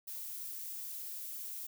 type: noise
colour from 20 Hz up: violet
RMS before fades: -43 dBFS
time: 0.07-1.67 s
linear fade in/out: 10 ms
effects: none